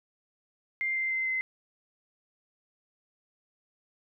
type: tone with pitch steps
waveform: sine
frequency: 2101 / 2086 / 2072 / 2058 Hz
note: C7 / C7 / C7 / C7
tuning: +7 / -6 / -17 / -29 cents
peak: -27 dBFS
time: 0.81-1.41 s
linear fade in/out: 0 ms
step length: 150 ms
effects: none